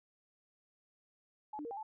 sine tone with pitch steps, 852 / 297.4 / 466.4 / 797 / 869 Hz, G#5 / D4 / A#4 / G5 / A5, +44 / +22 / +1 / +28 / -22 cents, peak -40 dBFS, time 1.53-1.83 s, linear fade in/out 5 ms, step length 60 ms, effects none

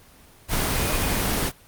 sine tone in noise, 2465 Hz, D#7, 17 cents flat, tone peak -34 dBFS, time 0.72-1.22 s, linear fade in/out 50 ms, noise pink, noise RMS -23 dBFS, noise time 0.48-1.52 s, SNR -14 dB, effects pink hiss -51 dBFS RMS until 1.67 s + Opus 24 kbps

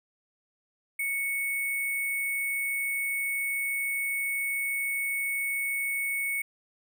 sine tone with sample-and-hold, 2217 Hz, C#7, in tune, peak -27 dBFS, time 0.99-6.42 s, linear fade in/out 5 ms, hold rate 11025 Hz, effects none

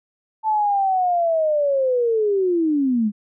sine linear sweep, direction down, 882 to 201.1 Hz, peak -16 dBFS, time 0.43-3.12 s, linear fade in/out 50 ms, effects none

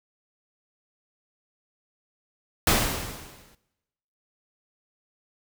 pink noise with exponential decay, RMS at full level -18 dBFS, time 2.67-3.55 s, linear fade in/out 2 ms, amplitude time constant 190 ms, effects noise-tail reverb RT60 1.0 s tail -19 dB re dry

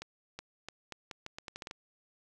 accelerating click train, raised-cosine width 0.2 ms, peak -24 dBFS, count 12, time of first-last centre 0.02-1.711 s, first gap 370 ms, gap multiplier 0.8, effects none

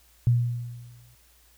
sine tone with exponential decay, 120 Hz, B2, 49 cents flat, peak -15 dBFS, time 0.27-1.15 s, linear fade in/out 0 ms, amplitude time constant 190 ms, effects added 59 Hz sine -60 dBFS peak until 1.57 s + white hiss -60 dBFS RMS until 1.57 s

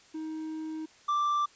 triangle tone pair in turn, 314.9 / 1175.9 Hz, D#4 / D6, +21 / +2 cents, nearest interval octave + major seventh, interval 2281 cents, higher second, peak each -32 / -23 dBFS, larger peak second, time 0.14-0.86 / 1.08-1.46 s, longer first, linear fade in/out 10 ms, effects white hiss -58 dBFS RMS until 1.55 s + resampled to 16000 Hz

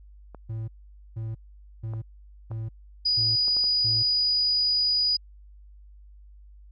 clicks, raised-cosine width 1 ms, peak -28 dBFS, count 6, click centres 0.347 / 1.936 / 2.515 / 3.481 / 3.567 / 3.641 s
triangle tone bursts, 111.5 Hz, A2, 23 cents sharp, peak -27 dBFS, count 6, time 0.49-4.03 s, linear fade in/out 10 ms, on 190 ms, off 480 ms
sine tone, 4925 Hz, D#8, 19 cents flat, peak -20 dBFS, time 3.05-5.17 s, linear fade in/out 10 ms
effects added 50 Hz sine -46 dBFS peak until 6.71 s + MP3 64 kbps

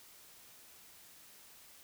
silence, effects white hiss -58 dBFS RMS until 1.83 s

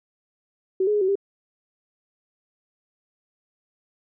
sine tone with pitch steps, 378.2 / 419.8 / 416 / 376.8 / 397.2 Hz, F#4 / G#4 / G#4 / F#4 / G4, +38 / +19 / +3 / +32 / +23 cents, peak -18 dBFS, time 0.8-1.155 s, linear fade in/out 5 ms, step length 71 ms, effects none

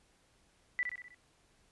sine tone with echo, 1975.5 Hz, B6, in tune, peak -29 dBFS, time 0.79-0.83 s, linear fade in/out 0 ms, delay 63 ms, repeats 5, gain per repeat -5 dB, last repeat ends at 1.145 s, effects pink hiss -69 dBFS RMS until 1.71 s + resampled to 24000 Hz

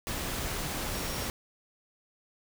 sine tone in noise, 5580 Hz, F8, 2 cents flat, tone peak -45 dBFS, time 0.94-1.26 s, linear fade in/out 0 ms, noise pink, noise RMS -34 dBFS, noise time 0.07-1.3 s, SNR -14 dB, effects none

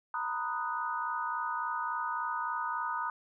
sine chord, B major seventh, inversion third, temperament equal with one note detuned, 924.3 / 987.8 / 1244.5 / 1480 Hz, A#5 / B5 / D#6 / F#6, -15 / 0 / 0 / 0 cents, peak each -37 / -38 / -35 / -39 dBFS, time 0.14-3.1 s, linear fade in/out 2 ms, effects none

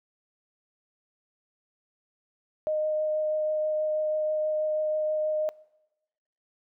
sine tone with vibrato, 616 Hz, D#5, 17 cents flat, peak -24 dBFS, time 2.67-5.49 s, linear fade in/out 0 ms, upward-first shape triangle, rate 6.2 Hz, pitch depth 9 cents each way, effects noise-tail reverb RT60 1.0 s tail -23 dB re dry

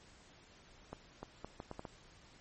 accelerating click train, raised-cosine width 1 ms, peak -29 dBFS, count 7, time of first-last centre 0.93-1.852 s, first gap 300 ms, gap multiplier 0.72, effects pink hiss -61 dBFS RMS until 2.4 s + MP3 32 kbps

